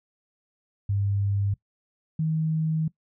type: tone pair in turn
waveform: sine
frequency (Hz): 100 / 158.38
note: G2 / D#3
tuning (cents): +35 / +31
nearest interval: minor sixth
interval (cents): 796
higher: second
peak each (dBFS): -22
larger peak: neither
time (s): 0.89-1.54 / 2.19-2.88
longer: second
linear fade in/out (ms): 5
effects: noise-tail reverb RT60 0.1 s tail -20 dB re dry